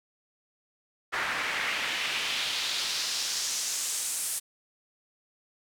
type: noise with band-pass filter sweep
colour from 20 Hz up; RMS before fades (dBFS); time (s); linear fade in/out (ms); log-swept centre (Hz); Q
pink; -31; 1.12-4.4; 20; 1600 to 9700; 1.7
effects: none